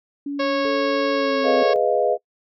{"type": "tone with pitch glide", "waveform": "sine", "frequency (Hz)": [283.9, 261.8], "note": ["C#4", "C4"], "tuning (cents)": [41, 1], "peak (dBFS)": -24, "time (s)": [0.26, 1.63], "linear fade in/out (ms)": 5, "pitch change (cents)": -140, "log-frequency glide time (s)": [1.13, 1.49]}
{"type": "harmonic tone", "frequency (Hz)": 550, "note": "C#5", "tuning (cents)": -14, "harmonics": [1, 2, 3, 4, 5, 6, 7, 8, 9, 10], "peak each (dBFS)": [-21, -27, -31, -33, -35, -37, -38, -39, -40, -41], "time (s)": [0.39, 1.74], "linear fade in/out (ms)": 10}
{"type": "tone", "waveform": "sine", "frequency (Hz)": 440, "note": "A4", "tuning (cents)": 0, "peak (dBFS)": -25, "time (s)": [0.65, 1.76], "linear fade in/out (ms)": 0}
{"type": "chord", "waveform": "sine", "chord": "F half-diminished seventh", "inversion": "first", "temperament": "equal", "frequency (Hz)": [415.3, 493.9, 622.3, 698.5], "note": ["Ab4", "Cb5", "Eb5", "F5"], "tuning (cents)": [0, 0, 0, 0], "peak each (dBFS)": [-23, -21, -21, -23], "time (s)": [1.43, 2.18], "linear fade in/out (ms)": 50}
{"effects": ["noise-tail reverb RT60 0.1 s tail -24 dB re dry"]}